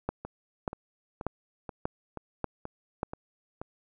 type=two click trains; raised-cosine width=1 ms; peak=-15 / -23 dBFS; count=6 / 8; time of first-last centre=0.09-3.031 / 0.25-3.615 s; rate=1.7 / 2.08 Hz; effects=none